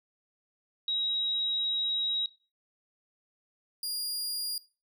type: tone pair in turn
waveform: sine / sawtooth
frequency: 3827 / 4833 Hz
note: A#7 / D8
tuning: +45 / +49 cents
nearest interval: major third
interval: 404 cents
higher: second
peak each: -27 / -29 dBFS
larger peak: first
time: 0.88-2.26 / 3.83-4.58 s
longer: first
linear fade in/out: 2 ms
effects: noise-tail reverb RT60 0.3 s tail -17 dB re dry